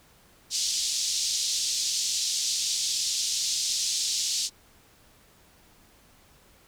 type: band-pass noise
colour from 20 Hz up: white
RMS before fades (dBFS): -28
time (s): 0.5-4.5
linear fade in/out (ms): 50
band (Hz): 3800 to 6800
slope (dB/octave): 24
effects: pink hiss -58 dBFS RMS until 6.67 s